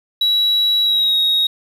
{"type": "tone with pitch glide", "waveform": "sine", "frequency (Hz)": [3900, 3772], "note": ["B7", "A#7"], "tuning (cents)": [-23, 20], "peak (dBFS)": -11, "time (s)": [0.21, 1.47], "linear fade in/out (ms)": 5, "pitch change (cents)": -57, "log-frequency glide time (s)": [0.82, 1.16], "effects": ["tanh soft clip ceiling -10 dBFS", "7-bit"]}